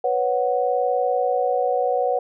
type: chord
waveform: sine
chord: B suspended second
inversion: none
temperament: equal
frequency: 493.9 / 554.4 / 740 Hz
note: B4 / C#5 / F#5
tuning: 0 / 0 / 0 cents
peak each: -22 / -24 / -22 dBFS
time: 0.04-2.19 s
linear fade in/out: 5 ms
effects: none